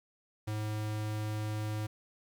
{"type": "tone", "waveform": "square", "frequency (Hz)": 107, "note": "A2", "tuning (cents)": -48, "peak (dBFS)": -34, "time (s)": [0.47, 1.87], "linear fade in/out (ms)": 10, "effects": ["10-bit"]}